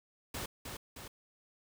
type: noise with echo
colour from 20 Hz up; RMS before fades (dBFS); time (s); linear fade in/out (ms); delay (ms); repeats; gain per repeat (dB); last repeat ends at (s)
pink; -40; 0.34-0.46; 5; 310; 2; -4; 1.08
effects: none